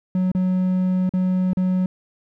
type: tone with dropouts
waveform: triangle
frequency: 184.5 Hz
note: F#3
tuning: 5 cents flat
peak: -15 dBFS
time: 0.15-1.86 s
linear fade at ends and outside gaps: 2 ms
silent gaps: 0.317-0.349 / 1.093-1.137 / 1.533-1.571 s
effects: none